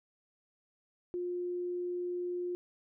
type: tone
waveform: sine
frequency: 355.1 Hz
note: F4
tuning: 29 cents sharp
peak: -33 dBFS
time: 1.14-2.55 s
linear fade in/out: 0 ms
effects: none